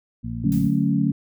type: harmonic tone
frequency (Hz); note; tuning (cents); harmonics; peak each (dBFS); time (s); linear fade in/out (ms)
57.8; A#1; -14; 1 / 2 / 3 / 4; -35 / -30 / -35 / -31; 0.23-0.69; 20
type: chord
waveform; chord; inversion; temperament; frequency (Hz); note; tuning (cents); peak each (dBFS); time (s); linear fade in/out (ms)
sine; D major seventh; none; equal; 146.83 / 185 / 220 / 277.2; D3 / F#3 / A3 / C#4; 0 / 0 / 0 / 0; -23; 0.44-1.12; 5
type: noise with exponential decay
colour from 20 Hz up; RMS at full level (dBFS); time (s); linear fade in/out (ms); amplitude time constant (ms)
blue; -37; 0.52-0.97; 0; 96
effects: none